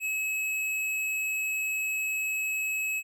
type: tone with tanh clipping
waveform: sine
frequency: 2573 Hz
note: E7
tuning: 43 cents flat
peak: -29 dBFS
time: 0-3.03 s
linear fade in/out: 50 ms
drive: 16 dB
effects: none